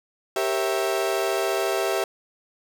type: chord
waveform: 35% pulse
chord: G diminished seventh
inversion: none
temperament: equal with one note detuned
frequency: 392 / 466.2 / 545.5 / 659.3 Hz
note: G4 / Bb4 / Db5 / Fb5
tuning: 0 / 0 / -28 / 0 cents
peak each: -24 / -29 / -29 / -25 dBFS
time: 0.36-2.04 s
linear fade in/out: 2 ms
effects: none